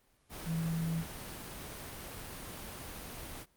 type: tone in noise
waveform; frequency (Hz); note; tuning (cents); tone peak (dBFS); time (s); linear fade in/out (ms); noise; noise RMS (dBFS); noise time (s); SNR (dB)
sine; 164.1; E3; -8; -31; 0.45-1.05; 50; pink; -44; 0.29-3.46; +10
effects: pink hiss -70 dBFS RMS until 3.56 s + Opus 32 kbps